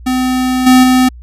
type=tone with level steps; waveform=square; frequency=255.3 Hz; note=C4; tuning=42 cents flat; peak=-12 / -4 / -7 dBFS; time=0.06-1.09 s; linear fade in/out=10 ms; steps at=0.66 / 0.83 s; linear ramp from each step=10 ms; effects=added 60 Hz sine -30 dBFS peak until 1.22 s + resampled to 32000 Hz